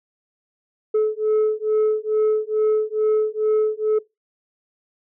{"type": "beating tone pair", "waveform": "sine", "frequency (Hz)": [429.8, 432.1], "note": ["A4", "A4"], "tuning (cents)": [-41, -31], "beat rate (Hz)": 2.3, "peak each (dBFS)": -18, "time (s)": [0.94, 3.99], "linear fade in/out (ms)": 10, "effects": ["noise-tail reverb RT60 0.2 s tail -22 dB re dry", "tanh soft clip ceiling -14 dBFS"]}